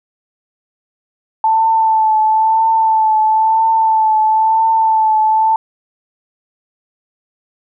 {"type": "tone with vibrato", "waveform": "sine", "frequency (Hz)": 881, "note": "A5", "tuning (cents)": 2, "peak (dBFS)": -9, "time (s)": [1.44, 5.56], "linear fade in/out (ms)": 2, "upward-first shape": "triangle", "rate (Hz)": 1, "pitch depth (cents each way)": 31, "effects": []}